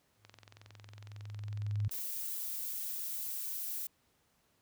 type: tone with exponential growth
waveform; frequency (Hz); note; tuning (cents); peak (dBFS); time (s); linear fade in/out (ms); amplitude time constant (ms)
sine; 103.83; G#2; 0; -28; 0.17-1.88; 5; 370
type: click train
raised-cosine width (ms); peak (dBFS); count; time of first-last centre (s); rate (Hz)
0.2; -35; 39; 0.25-1.985; 21.9
type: noise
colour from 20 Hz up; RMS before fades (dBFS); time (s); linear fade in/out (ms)
violet; -39; 1.91-3.87; 5
effects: pink hiss -73 dBFS RMS until 4.61 s + high-pass 60 Hz 12 dB/octave